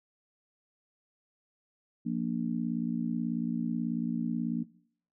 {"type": "chord", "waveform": "sine", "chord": "Bb major", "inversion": "second", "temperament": "just", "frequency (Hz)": [174.81, 233.1, 291.4], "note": ["F3", "Bb3", "D4"], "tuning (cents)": [2, 0, -13], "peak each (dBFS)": [-34, -31, -36], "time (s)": [2.05, 4.64], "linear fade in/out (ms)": 20, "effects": ["noise-tail reverb RT60 0.6 s tail -20 dB re dry"]}